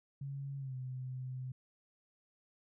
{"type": "tone with pitch glide", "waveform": "sine", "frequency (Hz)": [138.59, 128.56], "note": ["C#3", "C3"], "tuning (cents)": [0, -30], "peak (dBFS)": -39, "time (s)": [0.21, 1.52], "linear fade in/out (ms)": 5, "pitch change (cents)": -130, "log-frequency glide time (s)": [0.58, 0.75], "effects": []}